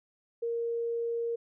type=tone; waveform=sine; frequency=466.2 Hz; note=A#4; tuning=in tune; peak=-29 dBFS; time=0.42-1.36 s; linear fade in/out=10 ms; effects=none